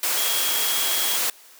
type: tone in noise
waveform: sine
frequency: 3287 Hz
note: G#7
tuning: 19 cents flat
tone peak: -28 dBFS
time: 0.17-1.17 s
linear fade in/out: 2 ms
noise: white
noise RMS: -23 dBFS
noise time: 0.03-1.3 s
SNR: -8 dB
effects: white hiss -49 dBFS RMS until 1.59 s + high-pass 400 Hz 12 dB/octave